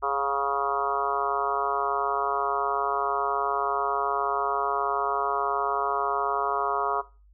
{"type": "harmonic tone with a mistuned harmonic", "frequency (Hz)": 138.59, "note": "C#3", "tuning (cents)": 0, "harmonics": [3, 4, 5, 6, 7, 8, 9, 10], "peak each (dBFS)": [-32, -38, -31, -38, -30, -30, -30, -38], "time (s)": [0.02, 7.02], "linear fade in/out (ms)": 20, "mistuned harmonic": 5, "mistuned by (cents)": 29, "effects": ["noise-tail reverb RT60 0.3 s tail -18 dB re dry", "added 50 Hz sine -53 dBFS peak until 7.33 s"]}